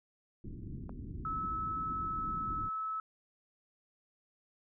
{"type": "low-pass noise", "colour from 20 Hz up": "pink", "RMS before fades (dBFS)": -43, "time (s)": [0.44, 2.69], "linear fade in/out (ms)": 5, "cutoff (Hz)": 340, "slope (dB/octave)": 48}
{"type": "click", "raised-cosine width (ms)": 1, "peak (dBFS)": -32, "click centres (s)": 0.894}
{"type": "tone", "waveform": "sine", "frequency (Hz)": 1300, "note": "E6", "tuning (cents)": -24, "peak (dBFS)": -34, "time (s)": [1.25, 3], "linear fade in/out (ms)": 2}
{"effects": []}